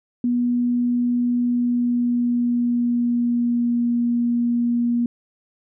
sine tone with pitch glide, 242.9 to 238.3 Hz, B3 to A#3, -29 to +38 cents, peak -17 dBFS, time 0.24-5.06 s, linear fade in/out 2 ms, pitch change -33 cents, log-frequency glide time 1.42-3.83 s, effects none

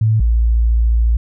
sine tone pair in turn, 110 / 57.1 Hz, A2 / A#1, 0 / -35 cents, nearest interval major seventh, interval 1135 cents, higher first, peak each -10 dBFS, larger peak neither, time 0.01-0.2 / 0.2-1.17 s, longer second, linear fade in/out 5 ms, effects none

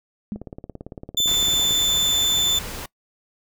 sine tone with exponential decay, 208.7 Hz, G#3, 9 cents sharp, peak -21 dBFS, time 0.32-0.42 s, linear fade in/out 0 ms, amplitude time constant 21 ms
click train, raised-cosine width 2 ms, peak -21 dBFS, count 25, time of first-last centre 0.36-1.708 s, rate 17.8 Hz
35% pulse tone, 3528 Hz, A7, 4 cents sharp, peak -15 dBFS, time 1.17-2.59 s, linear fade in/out 5 ms
pink noise, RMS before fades -33 dBFS, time 1.27-2.86 s, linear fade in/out 5 ms
effects noise-tail reverb RT60 0.1 s tail -22 dB re dry

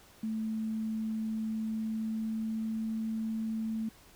sine tone with pitch glide, 220 to 221.7 Hz, A3 to A3, 0 to +13 cents, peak -31 dBFS, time 0.23-3.89 s, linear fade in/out 5 ms, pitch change +13 cents, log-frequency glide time 1.52-2.98 s, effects pink hiss -58 dBFS RMS until 4.15 s

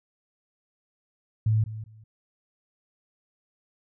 sine tone with echo, 109.2 Hz, A2, 13 cents flat, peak -19 dBFS, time 1.46-1.64 s, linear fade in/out 5 ms, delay 200 ms, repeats 2, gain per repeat -14 dB, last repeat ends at 2.04 s, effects none

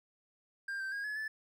triangle tone with pitch steps, 1596 / 1559 / 1632 / 1702 / 1744 Hz, G6 / G6 / G#6 / G#6 / A6, +31 / -10 / -31 / +42 / -16 cents, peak -34 dBFS, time 0.68-1.28 s, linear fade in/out 5 ms, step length 120 ms, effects none

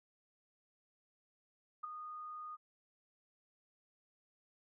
sine tone with ADSR envelope, 1232 Hz, D#6, 17 cents flat, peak -36 dBFS, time 1.83-2.57 s, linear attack 13 ms, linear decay 8 ms, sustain -8 dB, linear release 28 ms, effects none

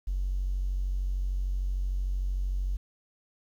triangle tone, 46.6 Hz, F#1, 13 cents sharp, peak -23 dBFS, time 0.07-2.77 s, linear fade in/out 10 ms, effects tanh soft clip ceiling -24 dBFS + 10-bit

